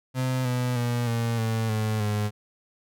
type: tone with pitch steps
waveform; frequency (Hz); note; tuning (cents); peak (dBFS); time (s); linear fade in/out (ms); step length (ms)
35% pulse; 128.8 / 124.48 / 120.31 / 116.28 / 112.39 / 108.62 / 104.98; C3 / B2 / B2 / A#2 / A2 / A2 / G#2; -27 / +14 / -45 / -4 / +37 / -22 / +19; -22; 0.14-2.31; 50; 310
effects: none